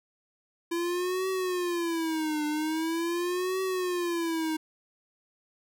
square tone with vibrato, 337 Hz, E4, 38 cents sharp, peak -28 dBFS, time 0.71-4.57 s, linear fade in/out 10 ms, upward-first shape triangle, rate 0.43 Hz, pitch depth 210 cents each way, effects none

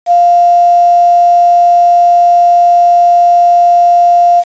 sine tone with quantisation, 698.5 Hz, F5, in tune, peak -3 dBFS, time 0.06-4.44 s, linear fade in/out 50 ms, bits 5, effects resampled to 16000 Hz

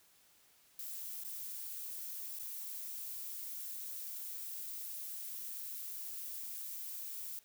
violet noise with dropouts, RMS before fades -44 dBFS, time 0.79-7.39 s, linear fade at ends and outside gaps 1 ms, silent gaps 1.237-1.248 / 2.389-2.396 s, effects white hiss -67 dBFS RMS until 7.44 s

